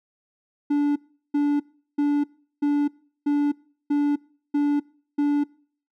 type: tone bursts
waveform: triangle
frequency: 290 Hz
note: D4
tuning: 22 cents flat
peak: -16 dBFS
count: 8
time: 0.7-5.44 s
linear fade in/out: 10 ms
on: 260 ms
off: 380 ms
effects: noise-tail reverb RT60 0.5 s tail -23 dB re dry